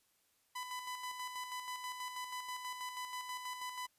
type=tone with tremolo; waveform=sawtooth; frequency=1000 Hz; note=B5; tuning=21 cents sharp; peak=-36 dBFS; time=0.55-3.87 s; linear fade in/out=10 ms; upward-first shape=square; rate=6.2 Hz; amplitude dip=45%; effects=white hiss -75 dBFS RMS until 3.98 s + resampled to 32000 Hz